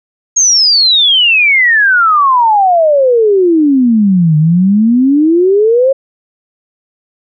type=exponential two-way sweep; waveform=sine; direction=down then up; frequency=6610 to 150.2 to 550 Hz; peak=-5 dBFS; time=0.36-5.93 s; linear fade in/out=10 ms; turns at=4.37 s; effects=none